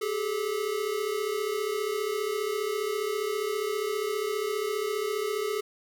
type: tone pair together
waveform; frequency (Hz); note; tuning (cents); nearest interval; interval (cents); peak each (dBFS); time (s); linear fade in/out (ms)
square; 394.9 / 429.8; G4 / A4; +13 / -41; minor second; 146; -33 / -30; 0.01-5.61; 10
effects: none